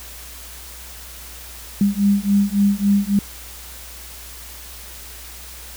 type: beating tone pair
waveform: sine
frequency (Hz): 199.4 / 203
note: G3 / G#3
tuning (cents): +30 / -39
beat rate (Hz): 3.6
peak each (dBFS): -17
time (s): 1.81-3.19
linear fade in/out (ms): 2
effects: added 60 Hz sine -40 dBFS peak until 5.76 s + white hiss -38 dBFS RMS until 5.76 s